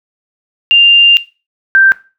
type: tone pair in turn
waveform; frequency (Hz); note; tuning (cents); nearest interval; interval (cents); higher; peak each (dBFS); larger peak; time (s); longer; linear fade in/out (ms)
sine; 2794 / 1568.1; F7 / G6; 0 / 0; minor seventh; 1000; first; -3; neither; 0.71-1.17 / 1.75-1.92; first; 0
effects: noise-tail reverb RT60 0.3 s tail -17 dB re dry